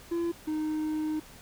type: tone pair in turn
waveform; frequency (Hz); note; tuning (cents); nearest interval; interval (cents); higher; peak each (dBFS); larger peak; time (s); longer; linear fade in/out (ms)
triangle; 340 / 309; F4 / D#4; -46 / -12; major second; 166; first; -25 / -26; first; 0.11-0.32 / 0.47-1.2; second; 10
effects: pink hiss -51 dBFS RMS until 1.41 s